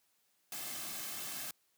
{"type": "noise with comb filter", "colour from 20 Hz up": "white", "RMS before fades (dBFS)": -42, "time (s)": [0.52, 1.51], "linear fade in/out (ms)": 2, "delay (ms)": 2.1, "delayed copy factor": -0.55, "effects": ["white hiss -75 dBFS RMS until 1.77 s", "high-pass 100 Hz 12 dB/octave"]}